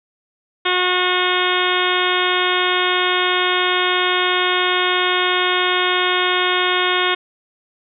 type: harmonic tone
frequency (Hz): 363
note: F#4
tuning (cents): -33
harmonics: 1 / 2 / 3 / 4 / 5 / 6 / 7 / 8 / 9 / 10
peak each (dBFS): -22 / -26 / -22 / -23 / -26 / -24 / -28 / -27 / -24 / -25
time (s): 0.65-7.15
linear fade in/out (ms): 10
effects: none